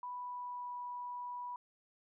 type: tone with pitch glide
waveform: sine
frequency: 987.8 to 979.8 Hz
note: B5 to B5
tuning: 0 to -14 cents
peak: -40 dBFS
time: 0.03-1.56 s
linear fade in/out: 2 ms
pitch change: -14 cents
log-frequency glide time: 0.16-0.75 s
effects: none